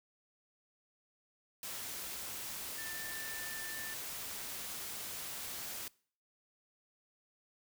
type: tone in noise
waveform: sine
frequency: 1777 Hz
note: A6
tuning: 17 cents sharp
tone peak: -45 dBFS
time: 2.78-3.94 s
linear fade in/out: 2 ms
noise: white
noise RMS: -43 dBFS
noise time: 1.63-5.88 s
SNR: -5 dB
effects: noise-tail reverb RT60 0.5 s tail -23 dB re dry